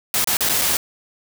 white noise with dropouts, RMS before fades -19 dBFS, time 0.14-0.77 s, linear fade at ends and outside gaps 1 ms, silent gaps 0.244-0.273 / 0.37-0.407 / 0.49-0.495 / 0.615-0.618 s, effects none

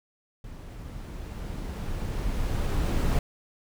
brown noise with level ramp, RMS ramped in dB -42 to -23 dBFS, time 0.44-3.19 s, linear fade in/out 2 ms, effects none

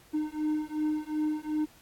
triangle beating tone pair, 304.4 / 307.1 Hz, D#4 / D#4, -38 / -23 cents, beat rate 2.7 Hz, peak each -29 dBFS, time 0.13-1.66 s, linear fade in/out 20 ms, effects pink hiss -58 dBFS RMS until 1.81 s + AAC 64 kbps

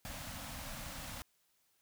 pink band-stop noise, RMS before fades -45 dBFS, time 0.05-1.22 s, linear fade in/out 0 ms, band 300 to 510 Hz, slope 96 dB/octave, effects white hiss -75 dBFS RMS until 1.81 s

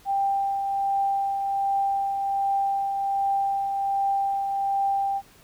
sine tone with tremolo, 790 Hz, G5, 13 cents sharp, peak -20 dBFS, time 0.05-5.22 s, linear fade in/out 50 ms, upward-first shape triangle, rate 1.3 Hz, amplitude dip 40%, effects pink hiss -54 dBFS RMS until 5.43 s

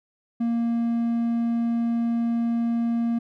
triangle tone, 233.1 Hz, A#3, in tune, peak -19 dBFS, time 0.4-3.19 s, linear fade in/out 10 ms, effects none

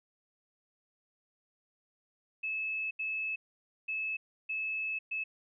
sine tone bursts at uneven times, 2600 Hz, E7, 24 cents flat, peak -32 dBFS, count 5, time 2.43-2.91 / 2.99-3.36 / 3.88-4.17 / 4.49-4.99 / 5.11-5.24 s, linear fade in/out 10 ms, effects none

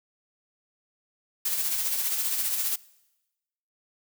blue noise with tremolo, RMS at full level -26 dBFS, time 1.45-2.76 s, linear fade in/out 5 ms, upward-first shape sine, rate 15 Hz, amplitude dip 40%, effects noise-tail reverb RT60 1.0 s tail -22 dB re dry

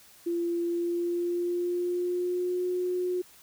sine tone with pitch glide, 342.6 to 361.3 Hz, F4 to F#4, -33 to -41 cents, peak -26 dBFS, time 0.26-3.22 s, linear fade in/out 10 ms, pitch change +92 cents, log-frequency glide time 0.63-2.65 s, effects white hiss -55 dBFS RMS until 3.42 s

